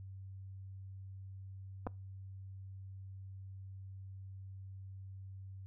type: clicks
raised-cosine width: 1 ms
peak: -25 dBFS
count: 2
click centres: 1.867 / 1.871 s
effects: noise-tail reverb RT60 0.3 s tail -26 dB re dry + added 96 Hz sine -46 dBFS peak until 5.66 s